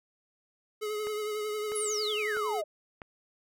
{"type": "tone with vibrato", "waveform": "square", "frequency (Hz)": 424, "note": "G#4", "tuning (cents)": 36, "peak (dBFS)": -32, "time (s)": [0.81, 2.62], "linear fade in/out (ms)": 20, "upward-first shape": "triangle", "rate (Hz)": 11, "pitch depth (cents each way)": 36}
{"type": "click train", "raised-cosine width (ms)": 0.5, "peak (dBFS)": -27, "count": 4, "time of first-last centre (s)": [1.07, 3.018], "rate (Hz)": 1.54}
{"type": "exponential sweep", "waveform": "sine", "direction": "down", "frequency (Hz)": [11175, 587.3], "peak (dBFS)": -31, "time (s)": [1.75, 2.64], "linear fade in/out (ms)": 10}
{"effects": []}